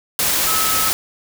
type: tone in noise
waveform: sine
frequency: 1291 Hz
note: E6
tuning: 37 cents flat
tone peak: -22 dBFS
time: 0.47-0.89 s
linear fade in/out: 0 ms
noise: white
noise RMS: -18 dBFS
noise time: 0.19-0.93 s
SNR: -7 dB
effects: none